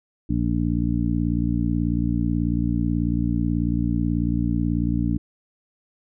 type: harmonic tone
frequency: 58.27 Hz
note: A#1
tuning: in tune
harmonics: 1 / 2 / 3 / 4 / 5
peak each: -26 / -26 / -26 / -26 / -26 dBFS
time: 0.29-5.18 s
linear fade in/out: 10 ms
effects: none